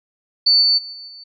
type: tone with level steps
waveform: sine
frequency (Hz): 4500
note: C#8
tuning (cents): +25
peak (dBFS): -10 / -12 / -30 / -33 / -36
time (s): 0.46-1.24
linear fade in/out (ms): 10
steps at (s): 0.61 / 0.77 / 0.92 / 1.07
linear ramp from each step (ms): 20
effects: none